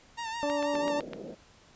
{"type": "tone with vibrato", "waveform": "sawtooth", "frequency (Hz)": 913, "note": "A#5", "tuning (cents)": -36, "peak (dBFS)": -30, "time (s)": [0.17, 1.01], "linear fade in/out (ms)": 20, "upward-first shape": "sine", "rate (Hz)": 6.1, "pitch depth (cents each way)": 54}
{"type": "harmonic tone", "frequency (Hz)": 290, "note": "D4", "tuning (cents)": -22, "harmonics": [1, 2, 3, 4], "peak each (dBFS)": [-33, -29, -40, -43], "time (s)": [0.43, 1], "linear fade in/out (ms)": 0}
{"type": "click train", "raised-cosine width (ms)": 0.3, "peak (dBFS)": -23, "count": 6, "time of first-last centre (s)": [0.5, 1.134], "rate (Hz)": 7.89}
{"type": "band-pass noise", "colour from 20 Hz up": "white", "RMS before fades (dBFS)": -42, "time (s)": [0.73, 1.35], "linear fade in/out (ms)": 10, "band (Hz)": [160, 600], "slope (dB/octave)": 48}
{"effects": ["pink hiss -58 dBFS RMS until 1.75 s", "resampled to 16000 Hz"]}